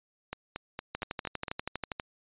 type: two click trains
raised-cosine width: 0.3 ms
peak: -19 / -17 dBFS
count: 6 / 14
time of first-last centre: 0.33-1.482 / 0.95-1.998 s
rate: 4.34 / 12.4 Hz
effects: resampled to 8000 Hz